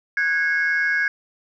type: tone cluster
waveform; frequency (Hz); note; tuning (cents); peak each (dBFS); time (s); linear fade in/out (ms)
sine; 1486 / 1648 / 2174; F#6 / G#6 / C#7; +7 / -14 / -34; -25 / -18 / -25; 0.17-1.08; 2
effects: tanh soft clip ceiling -13 dBFS